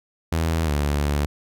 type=tone with pitch glide; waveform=sawtooth; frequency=81.5 to 72.61 Hz; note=E2 to D2; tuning=-19 to -19 cents; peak=-16 dBFS; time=0.32-1.26 s; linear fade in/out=5 ms; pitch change=-200 cents; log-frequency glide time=0.65-0.71 s; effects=none